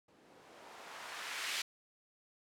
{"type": "noise with low-pass filter sweep", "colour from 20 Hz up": "violet", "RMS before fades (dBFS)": -45, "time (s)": [0.08, 1.62], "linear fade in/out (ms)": 5, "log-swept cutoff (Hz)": [260, 2800], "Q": 0.93, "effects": []}